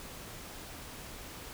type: silence
effects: pink hiss -46 dBFS RMS until 1.53 s